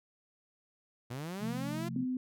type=linear sweep; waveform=sawtooth; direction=up; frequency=115 to 349.2 Hz; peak=-34 dBFS; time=1.1-1.89 s; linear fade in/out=10 ms
type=chord; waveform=sine; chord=F major; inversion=second; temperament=equal with one note detuned; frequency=130.81 / 174.61 / 224.8 Hz; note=C3 / F3 / A3; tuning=0 / 0 / +37 cents; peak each=-40 dBFS; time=1.39-2.06 s; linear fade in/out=50 ms
type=tone; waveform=sine; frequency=254.5 Hz; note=C4; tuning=48 cents flat; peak=-31 dBFS; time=1.96-2.17 s; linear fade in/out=2 ms
effects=none